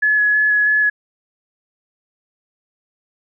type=tone with vibrato; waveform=sine; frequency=1698 Hz; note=G#6; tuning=38 cents sharp; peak=-12 dBFS; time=0.02-0.9 s; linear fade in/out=10 ms; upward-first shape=square; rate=3.1 Hz; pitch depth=10 cents each way; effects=none